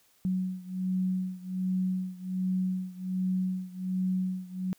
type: beating tone pair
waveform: sine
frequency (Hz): 185 / 186.3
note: F#3 / F#3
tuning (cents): 0 / +12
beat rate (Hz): 1.3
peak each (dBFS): -30 / -32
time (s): 0.25-4.73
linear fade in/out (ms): 0
effects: white hiss -65 dBFS RMS until 4.78 s